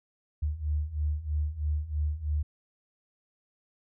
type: beating tone pair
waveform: sine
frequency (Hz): 73.42 / 76.52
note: D2 / D#2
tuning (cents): 0 / -28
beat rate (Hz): 3.1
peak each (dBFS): -32 / -29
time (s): 0.42-2.43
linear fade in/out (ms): 10
effects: none